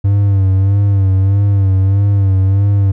triangle tone with vibrato, 98 Hz, G2, in tune, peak -6 dBFS, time 0.04-2.92 s, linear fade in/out 10 ms, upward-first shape sine, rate 1.6 Hz, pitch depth 54 cents each way, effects none

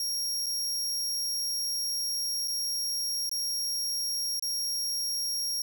sawtooth tone with dropouts, 5588 Hz, F8, in tune, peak -26 dBFS, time 0-5.62 s, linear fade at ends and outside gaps 2 ms, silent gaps 0.461-0.465 / 2.476-2.48 / 3.294-3.314 / 4.396-4.424 s, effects none

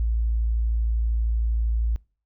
sine tone, 56.4 Hz, A1, 44 cents sharp, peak -20 dBFS, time 0-1.96 s, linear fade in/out 0 ms, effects noise-tail reverb RT60 0.4 s tail -25 dB re dry

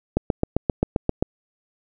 click train, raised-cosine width 2 ms, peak -5 dBFS, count 9, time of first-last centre 0.17-1.225 s, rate 7.58 Hz, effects none

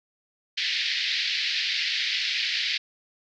white band-pass noise, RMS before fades -27 dBFS, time 0.57-2.78 s, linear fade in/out 10 ms, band 1800 to 4800 Hz, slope 48 dB/octave, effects none

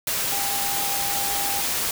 sine tone in noise, 800 Hz, G5, 35 cents sharp, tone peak -30 dBFS, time 0.32-1.61 s, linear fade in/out 2 ms, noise white, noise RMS -25 dBFS, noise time 0.07-1.91 s, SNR -8 dB, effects none

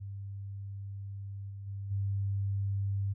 sine tone with level steps, 99 Hz, G2, 18 cents sharp, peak -38 / -40 / -36 / -29 dBFS, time 0-3.14 s, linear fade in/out 20 ms, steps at 1.49 / 1.66 / 1.9 s, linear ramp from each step 20 ms, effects none

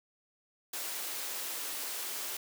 white high-pass noise, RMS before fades -38 dBFS, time 0.73-2.37 s, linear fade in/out 5 ms, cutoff 280 Hz, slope 24 dB/octave, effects none

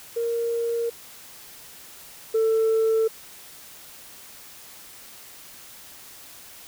sine tone pair in turn, 466.2 / 445.2 Hz, A#4 / A4, 0 / +20 cents, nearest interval minor second, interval 80 cents, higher first, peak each -22 / -16 dBFS, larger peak second, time 0.16-0.9 / 2.34-3.08 s, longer neither, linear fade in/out 10 ms, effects tanh soft clip ceiling -16 dBFS + white hiss -45 dBFS RMS until 6.67 s

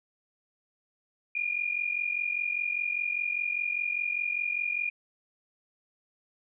sine tone pair together, 2400 / 2445 Hz, D7 / D#7, +37 / -31 cents, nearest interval unison, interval 32 cents, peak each -31 / -30 dBFS, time 1.35-4.9 s, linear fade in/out 5 ms, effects none

